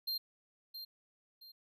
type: tone with echo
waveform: square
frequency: 4186 Hz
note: C8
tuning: in tune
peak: -35 dBFS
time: 0.07-0.18 s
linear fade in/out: 10 ms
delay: 670 ms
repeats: 2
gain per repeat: -9 dB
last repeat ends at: 1.52 s
effects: none